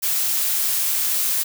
blue noise, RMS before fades -21 dBFS, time 0.02-1.44 s, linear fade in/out 20 ms, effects none

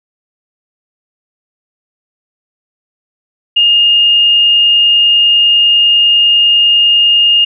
sine tone, 2835 Hz, F7, 25 cents sharp, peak -5 dBFS, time 3.56-7.45 s, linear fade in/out 10 ms, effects none

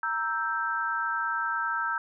sine chord, E diminished, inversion second, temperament equal, 932.3 / 1318.5 / 1568 Hz, Bb5 / E6 / G6, 0 / 0 / 0 cents, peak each -33 / -30 / -30 dBFS, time 0.03-1.98 s, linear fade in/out 2 ms, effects none

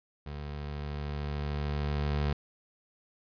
25% pulse tone with level ramp, 73.2 Hz, D2, 5 cents flat, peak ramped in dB -34 to -23 dBFS, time 0.26-2.33 s, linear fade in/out 5 ms, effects resampled to 11025 Hz

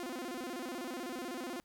sawtooth tone with vibrato, 298.8 Hz, D4, 30 cents sharp, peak -35 dBFS, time 0-1.6 s, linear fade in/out 0 ms, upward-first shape square, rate 16 Hz, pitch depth 280 cents each way, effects pink hiss -75 dBFS RMS until 1.64 s

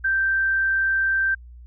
sine tone, 1566 Hz, G6, 2 cents flat, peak -18 dBFS, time 0.04-1.35 s, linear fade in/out 10 ms, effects added 60 Hz sine -40 dBFS peak until 1.66 s

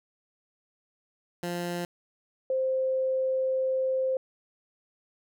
15% pulse / sine tone pair in turn, 174.61 / 523.2 Hz, F3 / C5, 0 / 0 cents, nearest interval octave + perfect fifth, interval 1900 cents, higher second, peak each -24 dBFS, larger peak neither, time 1.43-1.85 / 2.5-4.17 s, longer second, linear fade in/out 2 ms, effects none

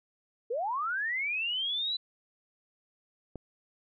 sine linear sweep, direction up, 430.9 to 4018 Hz, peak -29 dBFS, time 0.5-1.97 s, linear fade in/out 10 ms
click, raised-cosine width 2 ms, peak -26 dBFS, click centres 3.357 s
effects none

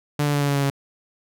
sawtooth tone with pitch steps, 146.83 / 145.48 / 144.14 / 142.81 / 141.5 / 140.2 / 138.91 Hz, D3 / D3 / D3 / D3 / C#3 / C#3 / C#3, 0 / -16 / -32 / -48 / +36 / +20 / +4 cents, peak -15 dBFS, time 0.19-0.701 s, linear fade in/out 5 ms, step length 73 ms, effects none

